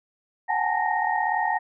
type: tone cluster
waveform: sine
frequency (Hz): 738 / 814 / 858 / 895 / 1859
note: F#5 / G#5 / A5 / A5 / A#6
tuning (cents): -5 / -35 / -44 / +29 / -5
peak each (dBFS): -28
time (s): 0.48-1.59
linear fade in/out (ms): 20
effects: none